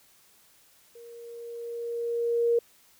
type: tone with level ramp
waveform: sine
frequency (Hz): 469.5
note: A#4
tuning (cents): +12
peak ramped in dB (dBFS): -45 to -19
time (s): 0.95-2.59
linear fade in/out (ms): 5
effects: white hiss -60 dBFS RMS until 2.99 s